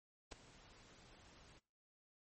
pink noise with ADSR envelope, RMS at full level -45 dBFS, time 0.31-1.6 s, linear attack 14 ms, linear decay 5 ms, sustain -18 dB, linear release 30 ms, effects noise-tail reverb RT60 0.5 s tail -25 dB re dry + MP3 32 kbps

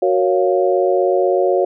sine chord, Gb major seventh, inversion none, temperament equal, 370 / 466.2 / 554.4 / 698.5 Hz, Gb4 / Bb4 / Db5 / F5, 0 / 0 / 0 / 0 cents, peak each -16 / -21 / -17 / -20 dBFS, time 0.02-1.65 s, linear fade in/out 5 ms, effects none

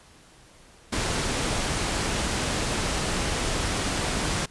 pink low-pass noise, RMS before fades -27 dBFS, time 0.92-4.46 s, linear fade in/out 10 ms, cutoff 10000 Hz, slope 24 dB/octave, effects pink hiss -53 dBFS RMS until 4.5 s + resampled to 24000 Hz

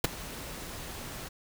pink noise with ADSR envelope, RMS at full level -21 dBFS, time 0.04-1.29 s, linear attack 4 ms, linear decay 15 ms, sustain -20 dB, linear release 16 ms, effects none

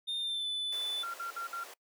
triangle tone with pitch glide, 3635 to 3497 Hz, A#7 to A7, -44 to -11 cents, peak -31 dBFS, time 0.07-1.04 s, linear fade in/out 20 ms, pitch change -67 cents, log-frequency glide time 0.18-0.48 s
pink high-pass noise, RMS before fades -50 dBFS, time 0.72-1.74 s, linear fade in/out 5 ms, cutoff 420 Hz, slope 24 dB/octave
sine tone bursts, 1376 Hz, F6, 26 cents flat, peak -35 dBFS, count 4, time 1.03-1.638 s, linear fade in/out 5 ms, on 110 ms, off 56 ms
effects noise-tail reverb RT60 0.1 s tail -23 dB re dry

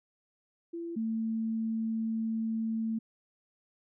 sine tone pair in turn, 337.7 / 223.6 Hz, E4 / A3, +42 / +28 cents, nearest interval perfect fifth, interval 714 cents, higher first, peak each -35 / -29 dBFS, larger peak second, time 0.73-0.96 / 0.96-2.99 s, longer second, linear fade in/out 10 ms, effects none

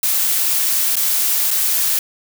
blue noise with dropouts, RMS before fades -17 dBFS, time 0.03-1.99 s, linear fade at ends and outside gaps 2 ms, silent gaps 0.956-0.966 / 1.507-1.511 s, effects none

